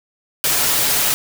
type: noise with comb filter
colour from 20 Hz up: white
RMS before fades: -17 dBFS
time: 0.44-1.14 s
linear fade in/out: 0 ms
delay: 7 ms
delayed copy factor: +0.6
effects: none